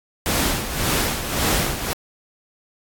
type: noise with tremolo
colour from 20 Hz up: pink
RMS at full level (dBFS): -19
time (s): 0.26-1.93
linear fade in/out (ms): 0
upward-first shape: sine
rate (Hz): 1.8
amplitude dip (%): 65
effects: AAC 64 kbps